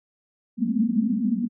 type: band-pass noise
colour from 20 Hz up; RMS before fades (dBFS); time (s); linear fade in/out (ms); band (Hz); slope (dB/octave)
pink; -23; 0.57-1.49; 50; 200 to 250; 96
effects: none